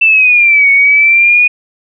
sine exponential two-way sweep, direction down then up, 2677 to 2217 to 2471 Hz, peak -4 dBFS, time 0.01-1.48 s, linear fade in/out 10 ms, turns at 0.71 s, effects none

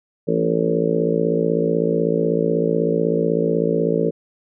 harmonic tone with a mistuned harmonic, 56.1 Hz, A1, 34 cents sharp, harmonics 3 / 4 / 5 / 6 / 7 / 8 / 9 / 10, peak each -23 / -27 / -27 / -26 / -27 / -20 / -27 / -27 dBFS, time 0.27-4.11 s, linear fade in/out 20 ms, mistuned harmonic 4, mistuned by +25 cents, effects none

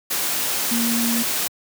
sine tone in noise, 233.1 Hz, A#3, in tune, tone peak -20 dBFS, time 0.71-1.23 s, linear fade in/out 10 ms, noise white, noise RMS -23 dBFS, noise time 0.1-1.48 s, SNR 0 dB, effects high-pass 150 Hz 12 dB/octave

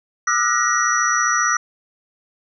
sine tone cluster, 1201 / 1316 / 1448 / 1896 / 5870 Hz, D6 / E6 / F#6 / A#6 / F#8, +38 / -3 / -38 / +29 / -15 cents, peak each -22 dBFS, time 0.27-1.57 s, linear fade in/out 5 ms, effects none

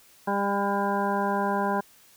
harmonic tone with a mistuned harmonic, 200 Hz, G3, 35 cents sharp, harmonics 1 / 2 / 3 / 4 / 5 / 7 / 8, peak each -29 / -31 / -32 / -29 / -29 / -37 / -37 dBFS, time 0.27-1.81 s, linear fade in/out 10 ms, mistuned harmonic 7, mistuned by +22 cents, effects white hiss -56 dBFS RMS until 2.16 s

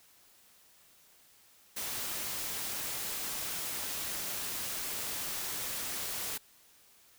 white noise, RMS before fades -37 dBFS, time 1.76-6.38 s, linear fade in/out 10 ms, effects white hiss -62 dBFS RMS until 7.18 s

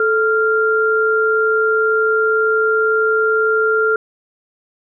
sine tone pair together, 438.1 / 1391 Hz, A4 / F6, -7 / -7 cents, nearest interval octave + minor sixth, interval 2000 cents, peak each -15 dBFS, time 0-3.96 s, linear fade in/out 2 ms, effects none

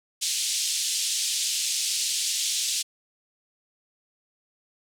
white band-pass noise, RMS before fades -27 dBFS, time 0.21-2.83 s, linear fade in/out 20 ms, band 3000 to 8500 Hz, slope 24 dB/octave, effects none

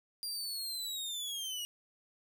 sawtooth linear sweep, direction down, 4803 to 2865 Hz, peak -34 dBFS, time 0.23-1.65 s, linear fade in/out 0 ms, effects none

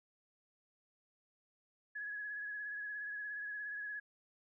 sine tone with vibrato, 1681 Hz, G#6, 20 cents sharp, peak -40 dBFS, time 1.95-4 s, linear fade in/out 10 ms, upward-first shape sine, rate 17 Hz, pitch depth 29 cents each way, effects none

